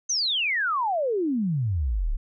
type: exponential sweep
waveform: sine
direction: down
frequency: 6360 to 30.46 Hz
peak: -22 dBFS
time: 0.09-2.17 s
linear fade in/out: 10 ms
effects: none